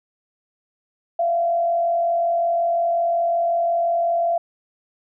sine tone with frequency modulation, 683 Hz, F5, 39 cents flat, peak -17 dBFS, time 1.19-4.38 s, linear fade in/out 5 ms, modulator 45.5 Hz, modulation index 0.4, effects none

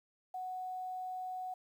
sine tone with quantisation, 740 Hz, F#5, in tune, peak -38 dBFS, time 0.34-1.54 s, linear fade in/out 5 ms, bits 11, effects none

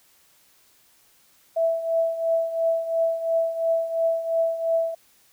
sine tone with tremolo, 659.3 Hz, E5, in tune, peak -17 dBFS, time 1.56-4.95 s, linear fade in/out 10 ms, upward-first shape triangle, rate 2.9 Hz, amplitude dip 75%, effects white hiss -59 dBFS RMS until 5.32 s

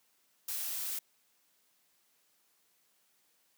blue noise, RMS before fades -37 dBFS, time 0.48-0.99 s, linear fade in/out 5 ms, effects white hiss -72 dBFS RMS until 3.57 s + high-pass 150 Hz 12 dB/octave

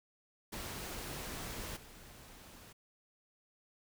pink noise with level steps, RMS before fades -43 / -55 dBFS, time 0.52-2.73 s, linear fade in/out 10 ms, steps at 1.76 s, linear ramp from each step 10 ms, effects none

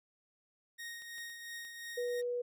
sawtooth tone with tremolo, 1864.7 Hz, A#6, in tune, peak -38 dBFS, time 0.78-2.22 s, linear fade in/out 20 ms, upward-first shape triangle, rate 2.9 Hz, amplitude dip 50%
clicks, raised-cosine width 0.2 ms, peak -42 / -40 / -46 / -42 / -48 / -48 / -48 dBFS, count 7, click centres 1.021 / 1.182 / 1.299 / 1.65 / 2.084 / 2.193 / 2.224 s
sine tone, 487 Hz, B4, 24 cents flat, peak -33 dBFS, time 1.97-2.42 s, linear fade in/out 10 ms
effects none

